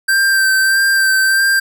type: tone with vibrato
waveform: square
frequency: 1568 Hz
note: G6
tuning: in tune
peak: -11 dBFS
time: 0.08-1.6 s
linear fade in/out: 10 ms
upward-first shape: sine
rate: 1.6 Hz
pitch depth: 22 cents each way
effects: none